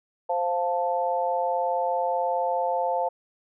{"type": "chord", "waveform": "sine", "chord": "F major", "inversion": "second", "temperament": "equal", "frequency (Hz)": [523.3, 698.5, 880], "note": ["C5", "F5", "A5"], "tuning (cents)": [0, 0, 0], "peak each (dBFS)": -27, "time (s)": [0.29, 3.09], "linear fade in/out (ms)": 10, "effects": []}